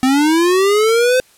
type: linear sweep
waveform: square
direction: up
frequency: 253.9 to 517 Hz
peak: -11 dBFS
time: 0.03-1.2 s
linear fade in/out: 0 ms
effects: white hiss -50 dBFS RMS until 1.37 s + low-pass 12000 Hz 12 dB/octave